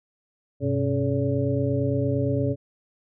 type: tone cluster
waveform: sine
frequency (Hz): 100.3 / 129 / 276.9 / 424.9 / 569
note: G2 / C3 / C#4 / G#4 / C#5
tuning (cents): +40 / -24 / -2 / +40 / +45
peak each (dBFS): -29 / -25 / -27 / -29 / -29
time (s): 0.6-2.56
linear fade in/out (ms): 50
effects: none